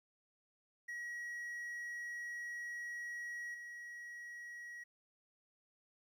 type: tone with level steps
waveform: triangle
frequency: 1910 Hz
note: A#6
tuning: 42 cents sharp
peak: -40 / -45 dBFS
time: 0.88-4.84 s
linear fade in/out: 10 ms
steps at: 3.54 s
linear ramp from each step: 5 ms
effects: 13-bit